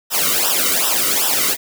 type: noise with flanger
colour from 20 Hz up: white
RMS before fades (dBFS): -17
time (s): 0.1-1.57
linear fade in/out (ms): 50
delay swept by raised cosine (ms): 0.45 to 1.21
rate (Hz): 2.6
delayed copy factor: -1
effects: none